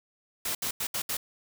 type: noise bursts at uneven times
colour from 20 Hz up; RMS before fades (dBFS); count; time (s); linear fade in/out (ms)
white; -31; 5; 0.45-0.55 / 0.62-0.71 / 0.8-0.87 / 0.94-1.02 / 1.09-1.17; 5
effects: none